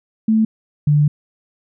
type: tone pair in turn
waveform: sine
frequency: 220 / 147.77 Hz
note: A3 / D3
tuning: 0 / +11 cents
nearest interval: perfect fifth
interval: 689 cents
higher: first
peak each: -11 / -10 dBFS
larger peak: second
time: 0.28-0.45 / 0.87-1.08 s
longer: second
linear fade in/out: 5 ms
effects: none